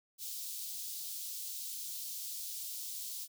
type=high-pass noise; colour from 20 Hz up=white; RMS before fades=-42 dBFS; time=0.18-3.28 s; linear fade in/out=50 ms; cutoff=3700 Hz; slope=24 dB/octave; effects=none